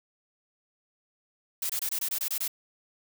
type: noise bursts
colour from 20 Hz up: blue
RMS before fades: -30 dBFS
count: 9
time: 1.62-2.479 s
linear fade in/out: 5 ms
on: 75 ms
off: 23 ms
effects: none